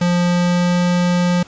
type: tone with pitch glide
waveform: square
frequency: 175.8 to 176.92 Hz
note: F3 to F3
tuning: +12 to +23 cents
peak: -14 dBFS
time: 0.01-1.43 s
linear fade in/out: 5 ms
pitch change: +11 cents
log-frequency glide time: 0.21-0.84 s
effects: pink hiss -43 dBFS RMS until 1.47 s + resampled to 16000 Hz